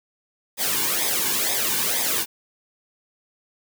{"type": "noise with flanger", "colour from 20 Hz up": "white", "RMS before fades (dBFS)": -23, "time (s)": [0.57, 2.26], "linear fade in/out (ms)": 50, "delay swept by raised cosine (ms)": [0.69, 1.57], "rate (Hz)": 2.1, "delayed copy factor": -0.7, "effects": []}